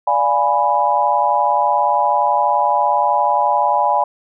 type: chord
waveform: sine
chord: D diminished seventh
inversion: none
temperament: equal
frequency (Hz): 587.3 / 698.5 / 830.6 / 987.8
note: D5 / F5 / Ab5 / Cb6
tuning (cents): 0 / 0 / 0 / 0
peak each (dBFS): -21 / -21 / -16 / -17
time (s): 0.07-4.04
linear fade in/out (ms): 5
effects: none